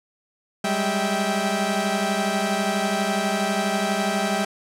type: tone cluster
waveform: sawtooth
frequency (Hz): 194.1 / 206.3 / 650 / 783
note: G3 / G#3 / E5 / G5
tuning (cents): -17 / -11 / -24 / -2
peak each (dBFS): -23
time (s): 0.64-4.45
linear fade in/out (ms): 5
effects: low-pass 11000 Hz 12 dB/octave